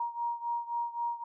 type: beating tone pair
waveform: sine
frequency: 942 / 945.8 Hz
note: A#5 / A#5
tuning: +18 / +25 cents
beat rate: 3.8 Hz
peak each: -33 / -36 dBFS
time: 0-1.24 s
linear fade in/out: 5 ms
effects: none